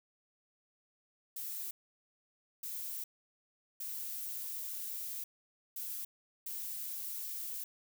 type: noise bursts at uneven times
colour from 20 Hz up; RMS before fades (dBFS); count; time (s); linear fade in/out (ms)
violet; -41; 5; 1.36-1.71 / 2.63-3.04 / 3.8-5.24 / 5.76-6.05 / 6.46-7.64; 5
effects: none